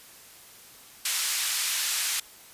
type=band-pass noise; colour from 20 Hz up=white; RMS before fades=-28 dBFS; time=1.05-2.2 s; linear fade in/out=5 ms; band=1600 to 10000 Hz; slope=12 dB/octave; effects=white hiss -50 dBFS RMS until 2.53 s + resampled to 32000 Hz